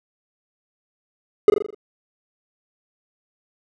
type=tone with echo; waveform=triangle; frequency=415.3 Hz; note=G#4; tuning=in tune; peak=-4 dBFS; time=1.48-1.5 s; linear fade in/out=2 ms; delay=41 ms; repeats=6; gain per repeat=-5 dB; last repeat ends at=1.746 s; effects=none